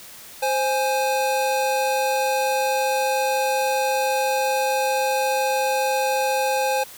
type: tone pair together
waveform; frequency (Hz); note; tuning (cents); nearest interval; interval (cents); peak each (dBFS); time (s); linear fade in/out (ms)
square; 523.3 / 830.7; C5 / G#5; 0 / 0; minor sixth; 800; -23; 0.42-6.84; 10
effects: white hiss -42 dBFS RMS until 6.97 s